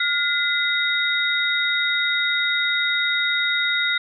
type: tone cluster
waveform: sine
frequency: 1423 / 2027 / 3750 Hz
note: F6 / B6 / A#7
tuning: +32 / +45 / +10 cents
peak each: -23 dBFS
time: 0-3.98 s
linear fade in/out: 5 ms
effects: none